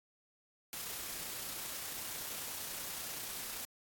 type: noise with amplitude modulation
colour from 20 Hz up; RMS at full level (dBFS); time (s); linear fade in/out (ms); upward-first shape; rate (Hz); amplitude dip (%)
white; -41; 0.73-3.65; 0; sine; 30.4; 25
effects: AAC 64 kbps